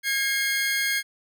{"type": "tone pair together", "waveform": "sawtooth", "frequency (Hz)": [1632.5, 2143], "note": ["G#6", "C7"], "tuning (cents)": [-30, 41], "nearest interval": "perfect fourth", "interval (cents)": 471, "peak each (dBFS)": -22, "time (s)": [0.03, 1.03], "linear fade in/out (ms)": 50, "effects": []}